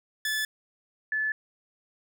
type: tone pair in turn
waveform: sawtooth / sine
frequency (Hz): 1733 / 1733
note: A6 / A6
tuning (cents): -27 / -27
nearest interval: unison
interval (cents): 0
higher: neither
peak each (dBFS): -23 / -25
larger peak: first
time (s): 0.25-0.45 / 1.12-1.32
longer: neither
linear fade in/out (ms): 2
effects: none